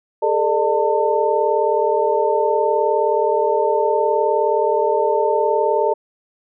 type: tone cluster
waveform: sine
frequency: 411.4 / 450.7 / 600 / 897 Hz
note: G#4 / A4 / D5 / A5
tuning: -16 / +42 / +37 / +33 cents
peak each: -20 dBFS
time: 0.22-5.94 s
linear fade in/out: 10 ms
effects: none